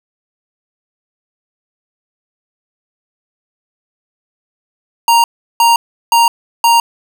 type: tone bursts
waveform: square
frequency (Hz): 932.3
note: A#5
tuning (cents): 0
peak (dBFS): -7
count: 4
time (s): 5.08-6.8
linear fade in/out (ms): 2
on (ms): 160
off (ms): 360
effects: none